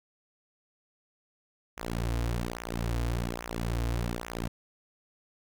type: tone with flanger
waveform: sawtooth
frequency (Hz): 58.3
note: A#1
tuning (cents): +1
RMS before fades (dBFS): -32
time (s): 1.77-4.48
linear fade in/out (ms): 10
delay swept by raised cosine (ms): 0.22 to 5.32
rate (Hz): 1.2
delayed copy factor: -0.9
effects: none